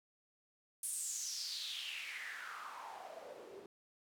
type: noise with band-pass filter sweep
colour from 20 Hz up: white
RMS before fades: -45 dBFS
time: 0.83-3.66 s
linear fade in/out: 2 ms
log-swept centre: 9900 to 360 Hz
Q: 5.3
effects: none